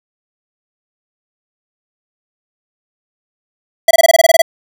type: tone bursts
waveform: square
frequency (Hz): 662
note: E5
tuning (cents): +7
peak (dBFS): -5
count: 11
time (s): 3.88-4.419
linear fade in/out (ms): 5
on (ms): 29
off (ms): 22
effects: none